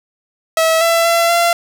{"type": "tone with pitch steps", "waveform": "sawtooth", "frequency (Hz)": [648, 669, 676, 685], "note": ["E5", "E5", "E5", "F5"], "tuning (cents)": [-30, 25, 43, -34], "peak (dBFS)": -7, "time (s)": [0.57, 1.53], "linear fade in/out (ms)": 2, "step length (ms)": 240, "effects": []}